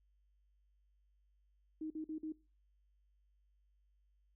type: tone bursts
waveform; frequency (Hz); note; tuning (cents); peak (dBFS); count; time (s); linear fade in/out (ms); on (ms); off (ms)
sine; 313; D#4; +10; -39; 4; 1.81-2.323; 5; 93; 47
effects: noise-tail reverb RT60 0.3 s tail -19 dB re dry + added 50 Hz sine -70 dBFS peak until 4.35 s